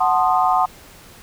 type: chord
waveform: sine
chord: F# diminished seventh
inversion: none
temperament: equal with one note detuned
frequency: 740 / 880 / 1046.5 / 1233.8 Hz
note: F#5 / A5 / C6 / Eb6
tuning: 0 / 0 / 0 / -15 cents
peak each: -17 / -21 / -20 / -21 dBFS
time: 0-0.66 s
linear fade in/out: 10 ms
effects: pink hiss -44 dBFS RMS until 1.22 s